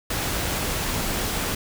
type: noise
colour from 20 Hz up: pink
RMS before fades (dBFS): -26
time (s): 0.1-1.55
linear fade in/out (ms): 5
effects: none